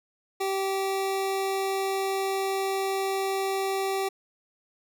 25% pulse tone, 387.5 Hz, G4, 20 cents flat, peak -22 dBFS, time 0.4-4.09 s, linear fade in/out 10 ms, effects none

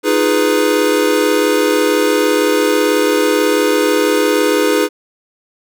square chord, F half-diminished seventh, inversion third, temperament equal, 311.1 / 349.2 / 415.3 / 493.9 Hz, Eb4 / F4 / Ab4 / Cb5, 0 / 0 / 0 / 0 cents, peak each -17 / -22 / -16 / -17 dBFS, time 0.03-4.89 s, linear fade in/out 50 ms, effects none

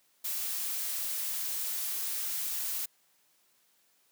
blue noise, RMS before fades -34 dBFS, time 0.24-2.86 s, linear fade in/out 10 ms, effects white hiss -69 dBFS RMS until 4.11 s + high-pass 150 Hz 12 dB/octave

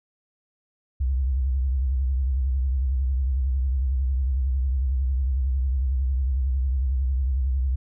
sine tone with vibrato, 65.4 Hz, C2, in tune, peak -20 dBFS, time 1-7.76 s, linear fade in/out 10 ms, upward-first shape triangle, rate 11 Hz, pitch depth 140 cents each way, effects none

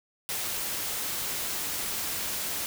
white noise, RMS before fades -32 dBFS, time 0.29-2.66 s, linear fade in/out 0 ms, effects none

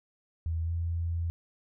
sine tone with pitch glide, 82 to 84.26 Hz, E2 to E2, -9 to +38 cents, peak -28 dBFS, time 0.46-1.3 s, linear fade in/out 0 ms, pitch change +47 cents, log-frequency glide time 0.64-0.71 s, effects none

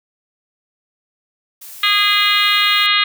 blue noise, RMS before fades -35 dBFS, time 1.61-2.87 s, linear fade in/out 10 ms
harmonic tone, 411.1 Hz, G#4, 18 cents flat, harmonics 3 / 4 / 5 / 6 / 7 / 8 / 9 / 10, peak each -19 / -23 / -18 / -22 / -20 / -20 / -19 / -23 dBFS, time 1.83-3.04 s, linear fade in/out 5 ms
effects none

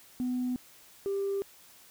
sine tone pair in turn, 250 / 395.5 Hz, B3 / G4, +21 / +15 cents, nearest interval minor sixth, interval 794 cents, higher second, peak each -27 dBFS, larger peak neither, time 0.2-0.56 / 1.06-1.42 s, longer neither, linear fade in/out 0 ms, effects tanh soft clip ceiling -25 dBFS + white hiss -56 dBFS RMS until 1.9 s

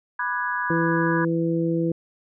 sine chord, G# half-diminished seventh, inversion first, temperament equal with one note detuned, 987.8 / 1193.1 / 1480 / 1661.2 Hz, B5 / D6 / F#6 / G#6, 0 / +27 / 0 / 0 cents, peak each -27 / -33 / -31 / -27 dBFS, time 0.19-1.25 s, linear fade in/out 5 ms
harmonic tone, 166.2 Hz, E3, 15 cents sharp, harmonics 1 / 2 / 3, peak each -24 / -23 / -28 dBFS, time 0.7-1.92 s, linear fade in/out 2 ms
effects none

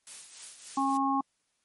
blue noise with tremolo, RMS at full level -40 dBFS, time 0.07-0.97 s, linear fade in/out 0 ms, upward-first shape triangle, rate 3.5 Hz, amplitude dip 65%
harmonic tone, 272.3 Hz, C#4, 31 cents flat, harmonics 1 / 3 / 4, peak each -29 / -29 / -29 dBFS, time 0.77-1.21 s, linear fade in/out 5 ms
effects white hiss -75 dBFS RMS until 1.64 s + MP3 48 kbps

